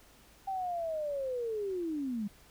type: linear sweep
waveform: sine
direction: down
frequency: 784 to 196 Hz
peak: -32 dBFS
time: 0.47-2.28 s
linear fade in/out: 10 ms
effects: added 50 Hz sine -66 dBFS peak until 2.5 s + pink hiss -60 dBFS RMS until 2.5 s